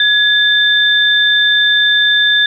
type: tone pair together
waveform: sine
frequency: 1684 / 3568 Hz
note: G#6 / A7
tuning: +24 / +23 cents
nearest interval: octave + minor second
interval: 1299 cents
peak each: -11 dBFS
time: 0-2.46 s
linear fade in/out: 2 ms
effects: none